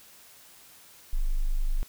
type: tone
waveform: sine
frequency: 25.14 Hz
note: G0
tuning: 45 cents sharp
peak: -22 dBFS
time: 1.13-1.83 s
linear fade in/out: 0 ms
effects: white hiss -53 dBFS RMS until 1.88 s

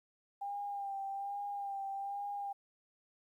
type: tone with vibrato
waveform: sine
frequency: 798 Hz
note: G5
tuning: 31 cents sharp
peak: -37 dBFS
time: 0.41-2.53 s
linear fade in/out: 10 ms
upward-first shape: sine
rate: 1.2 Hz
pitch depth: 30 cents each way
effects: 12-bit

